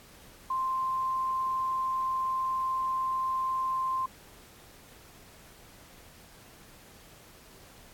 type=tone; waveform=sine; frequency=1046.5 Hz; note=C6; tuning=in tune; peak=-27 dBFS; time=0.5-4.06 s; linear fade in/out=5 ms; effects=pink hiss -54 dBFS RMS until 7.93 s + AAC 64 kbps